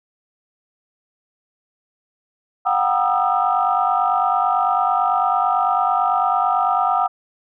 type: tone cluster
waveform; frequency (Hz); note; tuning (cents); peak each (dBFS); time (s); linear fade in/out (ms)
sine; 725 / 774 / 952 / 1221 / 1321; F#5 / G5 / A#5 / D#6 / E6; -35 / -22 / +36 / -33 / +3; -20 / -20 / -26 / -21 / -23; 2.65-7.08; 20
effects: tanh soft clip ceiling -4 dBFS